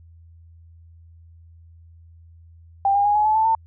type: tone with pitch steps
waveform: sine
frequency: 791 / 808.1 / 825.5 / 843.4 / 861.6 / 880.2 / 899.2 Hz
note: G5 / G#5 / G#5 / G#5 / A5 / A5 / A5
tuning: +15 / -48 / -11 / +26 / -37 / 0 / +37 cents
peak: -15 dBFS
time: 2.85-3.55 s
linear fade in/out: 2 ms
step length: 100 ms
effects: added 83 Hz sine -45 dBFS peak until 3.66 s